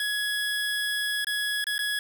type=tone with dropouts; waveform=25% pulse; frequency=1678 Hz; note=G#6; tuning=17 cents sharp; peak=-22 dBFS; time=0-1.99 s; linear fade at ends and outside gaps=2 ms; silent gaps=1.246-1.269 / 1.642-1.668 / 1.781-1.79 s; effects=8-bit